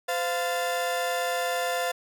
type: tone cluster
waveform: 35% pulse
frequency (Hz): 514 / 697 / 1757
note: C5 / F5 / A6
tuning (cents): -31 / -4 / -3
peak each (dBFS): -28 / -27 / -32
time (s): 0.08-1.92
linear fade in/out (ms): 10
effects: none